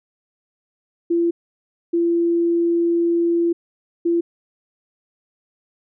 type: tone bursts at uneven times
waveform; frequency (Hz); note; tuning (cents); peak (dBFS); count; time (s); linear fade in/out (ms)
sine; 340; F4; -46; -15; 3; 1.1-1.31 / 1.93-3.53 / 4.05-4.21; 10
effects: none